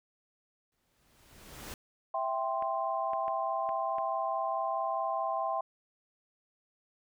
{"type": "noise with exponential growth", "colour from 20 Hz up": "pink", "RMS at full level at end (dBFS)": -41, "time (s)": [0.72, 1.74], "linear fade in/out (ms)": 1, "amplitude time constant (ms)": 220}
{"type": "chord", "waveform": "sine", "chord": "C major", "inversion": "first", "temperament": "equal", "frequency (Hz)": [659.3, 784, 1046.5], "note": ["E5", "G5", "C6"], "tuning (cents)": [0, 0, 0], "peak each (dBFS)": -34, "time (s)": [2.14, 5.61], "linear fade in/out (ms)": 5}
{"type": "clicks", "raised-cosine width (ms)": 0.5, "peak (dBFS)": -30, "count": 5, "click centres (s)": [2.624, 3.134, 3.281, 3.691, 3.984]}
{"effects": []}